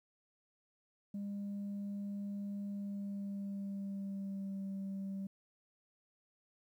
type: tone with pitch glide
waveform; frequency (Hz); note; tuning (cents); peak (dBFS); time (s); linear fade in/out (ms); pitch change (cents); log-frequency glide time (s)
sine; 201.5 to 194.64; G3 to G3; +48 to -12; -36; 1.14-5.27; 5; -60; 2.68-4.65
effects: tanh soft clip ceiling -37 dBFS + 12-bit